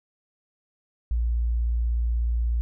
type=tone; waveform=sine; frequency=58.27 Hz; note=A#1; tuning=in tune; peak=-21 dBFS; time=1.11-2.61 s; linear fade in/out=0 ms; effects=none